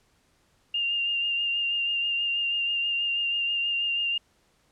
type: tone with vibrato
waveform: sine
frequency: 2800 Hz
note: F7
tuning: 4 cents sharp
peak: -24 dBFS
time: 0.74-4.18 s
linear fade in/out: 5 ms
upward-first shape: sine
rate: 6.2 Hz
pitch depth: 21 cents each way
effects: pink hiss -66 dBFS RMS until 4.71 s + low-pass 10000 Hz 12 dB/octave